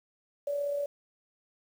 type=tone with amplitude modulation; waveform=sine; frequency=573 Hz; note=D5; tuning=43 cents flat; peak=-27 dBFS; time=0.47-0.86 s; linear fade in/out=5 ms; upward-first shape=sine; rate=36.4 Hz; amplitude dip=35%; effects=9-bit